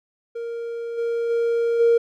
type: tone with level steps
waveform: triangle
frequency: 466.2 Hz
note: A#4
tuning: in tune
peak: -25 / -19 / -16 / -10 dBFS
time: 0.35-1.98 s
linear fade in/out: 10 ms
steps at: 0.97 / 1.29 / 1.79 s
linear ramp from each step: 20 ms
effects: tanh soft clip ceiling -9 dBFS